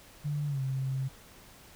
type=tone with pitch glide; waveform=sine; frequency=146.83 to 133.1 Hz; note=D3 to C3; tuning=0 to +30 cents; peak=-29 dBFS; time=0.24-1.09 s; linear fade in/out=20 ms; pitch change=-170 cents; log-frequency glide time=0.47-0.61 s; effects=pink hiss -54 dBFS RMS until 1.75 s